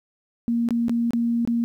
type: tone with dropouts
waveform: sine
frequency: 234.3 Hz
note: A#3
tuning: 9 cents sharp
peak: -19 dBFS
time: 0.48-1.64 s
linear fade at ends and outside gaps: 0 ms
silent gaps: 0.688-0.707 / 0.883-0.895 / 1.107-1.134 / 1.451-1.475 s
effects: 10-bit